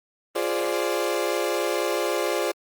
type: chord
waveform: 35% pulse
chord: D half-diminished seventh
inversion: first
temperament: equal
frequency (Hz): 349.2 / 415.3 / 523.3 / 587.3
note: F4 / Ab4 / C5 / D5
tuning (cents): 0 / 0 / 0 / 0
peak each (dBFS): -27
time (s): 0.35-2.52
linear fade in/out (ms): 10
effects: Opus 24 kbps

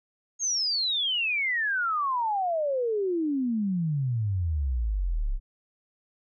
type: exponential sweep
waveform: sine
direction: down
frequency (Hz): 6645 to 30.87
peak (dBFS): -24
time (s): 0.39-5.4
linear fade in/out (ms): 50
effects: none

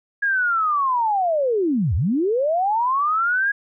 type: linear two-way sweep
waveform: sine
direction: down then up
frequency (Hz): 1661.2 to 68.9 to 1661.2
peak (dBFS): -17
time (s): 0.22-3.52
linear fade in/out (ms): 10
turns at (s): 1.95
effects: none

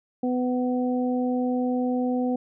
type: harmonic tone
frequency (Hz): 250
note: B3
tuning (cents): +21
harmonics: 1 / 2 / 3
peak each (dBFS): -23 / -29 / -33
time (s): 0.23-2.36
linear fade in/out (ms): 5
effects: none

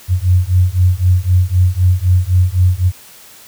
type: beating tone pair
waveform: sine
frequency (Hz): 89 / 92.9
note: F2 / F#2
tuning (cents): +33 / +7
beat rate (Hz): 3.9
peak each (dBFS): -12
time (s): 0.08-2.92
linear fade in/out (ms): 50
effects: white hiss -40 dBFS RMS until 3.47 s

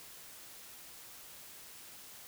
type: silence
effects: white hiss -52 dBFS RMS until 2.27 s

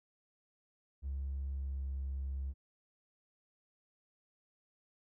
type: tone with pitch glide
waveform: triangle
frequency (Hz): 68.3 to 67.52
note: C#2 to C#2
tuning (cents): -25 to -45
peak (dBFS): -32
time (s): 1.02-2.54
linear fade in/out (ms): 50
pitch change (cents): -20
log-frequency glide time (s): 1.5-1.86
effects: tanh soft clip ceiling -33 dBFS

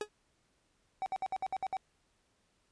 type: tone with exponential decay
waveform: 40% pulse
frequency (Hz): 420.8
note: G#4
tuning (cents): +23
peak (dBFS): -29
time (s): 0.01-0.09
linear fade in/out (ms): 2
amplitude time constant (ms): 16
type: tone bursts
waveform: triangle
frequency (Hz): 764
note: G5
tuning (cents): -45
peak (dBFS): -30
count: 8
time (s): 1.02-1.768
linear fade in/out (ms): 0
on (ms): 41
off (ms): 60
effects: pink hiss -74 dBFS RMS until 2.71 s + resampled to 22050 Hz

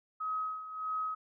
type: tone with tremolo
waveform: sine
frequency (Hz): 1270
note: D#6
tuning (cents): +35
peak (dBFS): -31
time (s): 0.2-1.15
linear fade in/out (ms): 10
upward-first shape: sine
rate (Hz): 1.6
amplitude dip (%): 70
effects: none

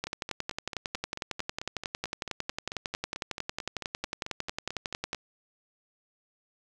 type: two click trains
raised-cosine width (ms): 0.2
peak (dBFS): -14 / -19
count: 57 / 24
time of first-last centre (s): 0.04-5.131 / 0.07-5.147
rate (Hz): 11 / 4.53
effects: none

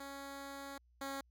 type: tone pair in turn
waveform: 10% pulse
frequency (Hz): 277.2 / 274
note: C#4 / C#4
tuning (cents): 0 / -20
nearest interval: unison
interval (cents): 20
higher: first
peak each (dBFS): -37 / -32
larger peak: second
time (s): 0-0.78 / 1.01-1.21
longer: first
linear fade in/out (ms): 5
effects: added 60 Hz sine -66 dBFS peak until 1.3 s

